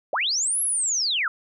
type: linear two-way sweep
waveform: sine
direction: up then down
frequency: 466.2 to 11330 to 1225 Hz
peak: -21 dBFS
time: 0.13-1.28 s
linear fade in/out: 2 ms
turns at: 0.62 s
effects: none